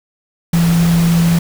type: tone in noise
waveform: sine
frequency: 168.7 Hz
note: E3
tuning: 40 cents sharp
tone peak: -9 dBFS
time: 0.53-1.39 s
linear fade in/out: 5 ms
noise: pink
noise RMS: -23 dBFS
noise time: 0.53-1.39 s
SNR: +11 dB
effects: none